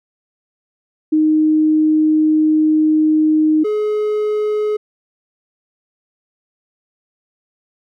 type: tone pair in turn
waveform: sine / triangle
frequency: 310 / 423.4 Hz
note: D#4 / G#4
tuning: -6 / +33 cents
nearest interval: perfect fourth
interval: 539 cents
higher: second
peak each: -10 / -13 dBFS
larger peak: first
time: 1.12-3.64 / 3.64-4.77 s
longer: first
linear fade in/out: 10 ms
effects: none

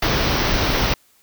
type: band-stop noise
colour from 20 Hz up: pink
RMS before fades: -19 dBFS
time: 0.02-0.94 s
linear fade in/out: 5 ms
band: 6000 to 15000 Hz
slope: 96 dB/octave
effects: white hiss -57 dBFS RMS until 1.22 s

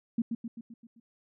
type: tone with echo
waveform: sine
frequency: 230.6 Hz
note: A#3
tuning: 19 cents flat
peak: -24 dBFS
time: 0.18-0.22 s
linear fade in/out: 5 ms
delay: 130 ms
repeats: 6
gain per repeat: -5 dB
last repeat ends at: 1 s
effects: none

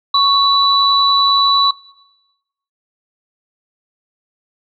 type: tone pair together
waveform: sine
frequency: 1108.7 / 3951 Hz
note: C#6 / B7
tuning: 0 / 0 cents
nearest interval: octave + minor seventh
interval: 2200 cents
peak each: -12 dBFS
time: 0.14-1.71 s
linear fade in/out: 5 ms
effects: noise-tail reverb RT60 1.0 s tail -21 dB re dry

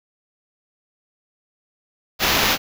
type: noise with sample-and-hold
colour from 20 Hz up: white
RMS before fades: -18 dBFS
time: 2.19-2.58 s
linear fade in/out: 50 ms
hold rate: 8820 Hz
effects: none

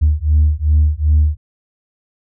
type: beating tone pair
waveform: sine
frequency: 74.6 / 77.2 Hz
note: D2 / D#2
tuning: +28 / -13 cents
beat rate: 2.6 Hz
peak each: -12 dBFS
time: 0.01-1.37 s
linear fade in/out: 20 ms
effects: tanh soft clip ceiling -5 dBFS

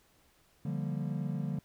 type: chord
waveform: triangle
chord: G minor seventh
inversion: second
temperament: equal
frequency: 146.83 / 174.61 / 196 / 233.1 Hz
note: D3 / F3 / G3 / Bb3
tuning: 0 / 0 / 0 / 0 cents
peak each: -33 / -36 / -37 / -39 dBFS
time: 0.65-1.59 s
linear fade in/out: 5 ms
effects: pink hiss -67 dBFS RMS until 1.64 s

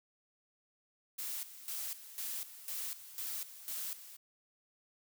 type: noise with tremolo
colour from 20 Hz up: blue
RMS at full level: -40 dBFS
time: 1.18-4.17 s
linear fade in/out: 10 ms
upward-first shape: square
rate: 2 Hz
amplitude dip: 75%
effects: none

